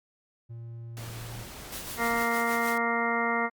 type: tone with pitch glide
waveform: triangle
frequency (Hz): 116.3 to 114.77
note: A#2 to A#2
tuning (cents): -4 to -27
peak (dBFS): -36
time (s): 0.49-1.44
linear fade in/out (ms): 20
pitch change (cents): -23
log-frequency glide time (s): 0.86-1.28
type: noise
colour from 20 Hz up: pink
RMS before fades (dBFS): -43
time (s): 0.97-2.23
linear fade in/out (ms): 0
type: noise with tremolo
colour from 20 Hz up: white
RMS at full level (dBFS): -37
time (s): 1.72-2.78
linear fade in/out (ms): 5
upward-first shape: triangle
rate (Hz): 6.5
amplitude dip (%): 65
type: harmonic tone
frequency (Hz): 233.1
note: A#3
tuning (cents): 0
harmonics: 1 / 2 / 3 / 4 / 5 / 6 / 8 / 9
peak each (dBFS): -33 / -33 / -33 / -33 / -33 / -33 / -33 / -33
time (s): 1.97-3.5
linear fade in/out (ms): 50
effects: Opus 48 kbps